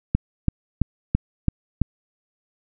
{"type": "click train", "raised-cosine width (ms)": 5, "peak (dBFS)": -5, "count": 6, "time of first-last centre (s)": [0.15, 1.817], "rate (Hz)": 3, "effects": []}